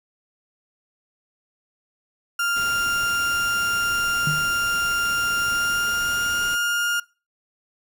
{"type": "tone with pitch glide", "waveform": "35% pulse", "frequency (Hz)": [1396.9, 1414.8], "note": ["F6", "F6"], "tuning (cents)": [0, 22], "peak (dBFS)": -19, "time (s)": [2.39, 7], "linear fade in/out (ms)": 5, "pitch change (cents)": 22, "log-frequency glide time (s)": [5.35, 6.57]}
{"type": "noise", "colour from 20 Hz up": "pink", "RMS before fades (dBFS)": -38, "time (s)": [2.55, 6.56], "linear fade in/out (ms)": 20}
{"type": "tone with exponential decay", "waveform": "sine", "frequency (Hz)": 150.7, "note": "D3", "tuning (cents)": 45, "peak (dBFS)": -19, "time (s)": [4.27, 4.58], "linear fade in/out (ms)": 2, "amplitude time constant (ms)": 66}
{"effects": ["noise-tail reverb RT60 0.3 s tail -21 dB re dry"]}